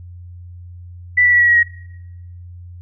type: tone with pitch steps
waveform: sine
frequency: 1975.5 / 1958.5 / 1941.6 / 1924.8 / 1908.2 / 1891.7 Hz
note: B6 / B6 / B6 / B6 / A#6 / A#6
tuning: 0 / -15 / -30 / -45 / +40 / +25 cents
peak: -9 dBFS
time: 1.17-1.632 s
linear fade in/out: 10 ms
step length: 77 ms
effects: noise-tail reverb RT60 0.9 s tail -22 dB re dry + added 88 Hz sine -33 dBFS peak until 2.81 s